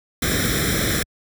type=noise with comb filter; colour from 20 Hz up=pink; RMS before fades=-20 dBFS; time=0.22-1.03 s; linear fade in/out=5 ms; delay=0.54 ms; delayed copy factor=+0.9; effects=high-pass 60 Hz 12 dB/octave